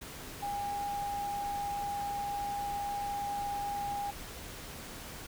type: tone in noise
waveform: sine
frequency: 811 Hz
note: G#5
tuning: 41 cents flat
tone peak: -33 dBFS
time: 0.42-4.11 s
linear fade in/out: 10 ms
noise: pink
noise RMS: -45 dBFS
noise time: 0.01-5.27 s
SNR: +9 dB
effects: none